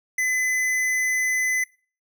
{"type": "tone with tanh clipping", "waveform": "sine", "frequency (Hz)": 2020, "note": "B6", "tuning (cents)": 39, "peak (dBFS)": -22, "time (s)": [0.18, 1.64], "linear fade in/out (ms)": 5, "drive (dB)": 17, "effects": ["noise-tail reverb RT60 0.4 s tail -23 dB re dry"]}